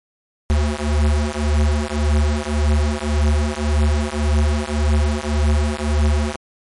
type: beating tone pair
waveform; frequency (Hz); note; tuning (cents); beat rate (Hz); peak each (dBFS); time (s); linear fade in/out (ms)
square; 73.42 / 75.22; D2 / D2; 0 / +42; 1.8; -19; 0.5-6.36; 0
effects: MP3 48 kbps